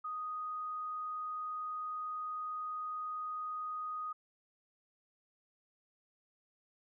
sine tone, 1244.5 Hz, D#6, in tune, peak -37 dBFS, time 0.04-4.13 s, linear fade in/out 10 ms, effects none

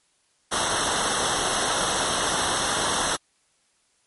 pink noise with comb filter, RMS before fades -24 dBFS, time 0.51-3.17 s, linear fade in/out 20 ms, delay 0.42 ms, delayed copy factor -0.85, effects white hiss -66 dBFS RMS until 4.06 s + MP3 48 kbps

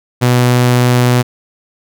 sawtooth tone, 123.47 Hz, B2, in tune, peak -4 dBFS, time 0.21-1.23 s, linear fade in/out 20 ms, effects none

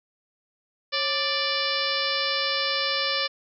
harmonic tone with a mistuned harmonic, 587.3 Hz, D5, in tune, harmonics 1 / 2 / 3 / 4 / 5 / 6 / 7 / 8 / 9, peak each -32 / -32 / -32 / -32 / -32 / -32 / -32 / -32 / -32 dBFS, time 0.92-3.28 s, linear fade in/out 20 ms, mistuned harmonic 1, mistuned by -120 cents, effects none

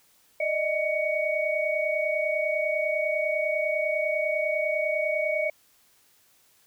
sine tone cluster, 602 / 632 / 2240 Hz, D5 / D#5 / C#7, +43 / +27 / +18 cents, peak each -28 dBFS, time 0.4-5.5 s, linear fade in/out 5 ms, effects white hiss -62 dBFS RMS until 6.66 s

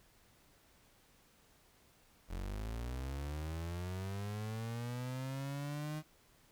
35% pulse linear sweep, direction up, 42.99 to 155.2 Hz, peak -37 dBFS, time 2.28-6.03 s, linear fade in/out 50 ms, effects pink hiss -67 dBFS RMS until 6.51 s

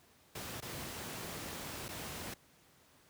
pink noise with dropouts, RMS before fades -43 dBFS, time 0.35-2.34 s, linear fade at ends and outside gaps 5 ms, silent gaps 0.605-0.623 / 1.883-1.888 s, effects pink hiss -65 dBFS RMS until 3.09 s + high-pass 80 Hz 12 dB/octave

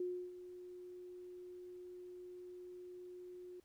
sine tone with ADSR envelope, 360 Hz, F#4, 47 cents flat, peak -36 dBFS, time 0-3.6 s, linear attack 3 ms, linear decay 310 ms, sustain -13 dB, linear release 3 ms, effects pink hiss -75 dBFS RMS until 3.64 s

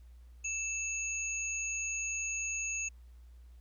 sine tone pair together, 2637 / 6645 Hz, E7 / G#8, 0 / 0 cents, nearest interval octave + major third, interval 1600 cents, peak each -36 / -36 dBFS, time 0.44-2.89 s, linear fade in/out 10 ms, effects added 60 Hz sine -51 dBFS peak until 3.6 s + pink hiss -73 dBFS RMS until 3.6 s

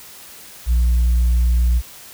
sine tone, 59.7 Hz, A#1, 42 cents sharp, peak -10 dBFS, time 0.66-1.82 s, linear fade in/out 50 ms, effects tanh soft clip ceiling -11 dBFS + white hiss -40 dBFS RMS until 2.13 s

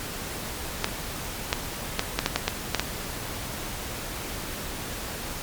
clicks, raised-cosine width 0.2 ms, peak -4 dBFS, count 9, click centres 0.844 / 1.529 / 1.994 / 2.19 / 2.261 / 2.36 / 2.48 / 2.747 / 2.796 s, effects pink hiss -34 dBFS RMS until 5.42 s + MP3 96 kbps

